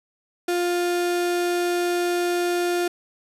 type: tone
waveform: 35% pulse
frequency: 351.4 Hz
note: F4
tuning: 11 cents sharp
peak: -19 dBFS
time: 0.48-2.88 s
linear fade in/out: 5 ms
effects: resampled to 32000 Hz